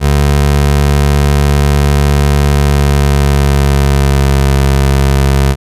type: tone with pitch glide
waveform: 25% pulse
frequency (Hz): 71.6 to 68.49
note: D2 to C#2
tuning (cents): -43 to -20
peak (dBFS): -3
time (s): 0-5.56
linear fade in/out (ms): 50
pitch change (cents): -77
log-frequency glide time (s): 2.49-4.54
effects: resampled to 32000 Hz